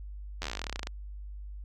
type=slowing click train; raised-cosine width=0.2 ms; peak=-17 dBFS; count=21; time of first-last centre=0.42-0.871 s; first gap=11 ms; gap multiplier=1.07; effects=added 50 Hz sine -39 dBFS peak until 1.64 s